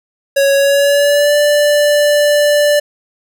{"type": "tone with pitch glide", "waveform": "square", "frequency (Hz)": [554.4, 587.4], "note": ["C#5", "D5"], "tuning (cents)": [0, 0], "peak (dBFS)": -9, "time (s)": [0.36, 2.8], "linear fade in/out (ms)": 10, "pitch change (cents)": 100, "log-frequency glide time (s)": [0.55, 1.36], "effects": []}